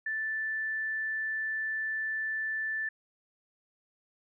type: tone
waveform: sine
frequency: 1760 Hz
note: A6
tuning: in tune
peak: -30 dBFS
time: 0.06-2.89 s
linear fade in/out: 5 ms
effects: none